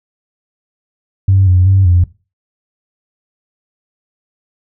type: tone with pitch steps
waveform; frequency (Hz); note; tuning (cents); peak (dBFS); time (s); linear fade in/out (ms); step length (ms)
sine; 96.4 / 90.9 / 96.3 / 88.3; G2 / F#2 / G2 / F2; -28 / -30 / -30 / +20; -5; 1.28-2.04; 5; 190
effects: noise-tail reverb RT60 0.3 s tail -19 dB re dry + tanh soft clip ceiling -1 dBFS